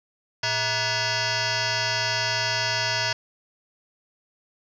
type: tone with frequency modulation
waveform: sine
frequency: 1708 Hz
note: G#6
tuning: 48 cents sharp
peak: -22 dBFS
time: 0.43-3.13 s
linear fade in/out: 5 ms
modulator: 531 Hz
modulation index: 7.3
effects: 10-bit